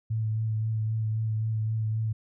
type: tone with vibrato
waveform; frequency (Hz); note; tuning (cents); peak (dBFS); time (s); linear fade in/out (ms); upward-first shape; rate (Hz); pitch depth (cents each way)
sine; 110; A2; 0; -25; 0.1-2.13; 10; sine; 3.8; 19
effects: none